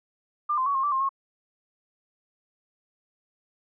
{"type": "tone with pitch steps", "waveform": "sine", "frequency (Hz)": [1195, 1039, 1124, 1070, 1165, 1062, 1087], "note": ["D6", "C6", "C#6", "C6", "D6", "C6", "C#6"], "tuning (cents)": [30, -12, 24, 38, -14, 25, -34], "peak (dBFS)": -22, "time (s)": [0.49, 1.092], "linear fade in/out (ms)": 10, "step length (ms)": 86, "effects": []}